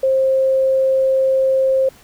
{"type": "tone", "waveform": "sine", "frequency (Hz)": 530, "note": "C5", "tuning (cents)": 22, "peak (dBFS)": -12, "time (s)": [0.03, 1.89], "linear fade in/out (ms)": 5, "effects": ["pink hiss -47 dBFS RMS until 2.03 s"]}